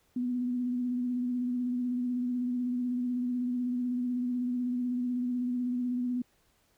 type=tone with vibrato; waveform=sine; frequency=247.1 Hz; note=B3; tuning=1 cent sharp; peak=-28 dBFS; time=0.16-6.22 s; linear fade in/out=5 ms; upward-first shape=sine; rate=16 Hz; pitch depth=27 cents each way; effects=pink hiss -69 dBFS RMS until 6.77 s